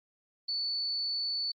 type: tone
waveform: sine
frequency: 4471 Hz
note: C#8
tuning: 14 cents sharp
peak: -30 dBFS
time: 0.48-1.52 s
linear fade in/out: 10 ms
effects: Opus 48 kbps